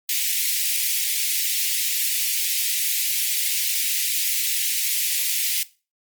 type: high-pass noise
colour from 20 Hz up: white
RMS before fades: -23 dBFS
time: 0.09-5.63 s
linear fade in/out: 2 ms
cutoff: 2000 Hz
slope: 48 dB/octave
effects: noise-tail reverb RT60 0.3 s tail -18 dB re dry + Opus 24 kbps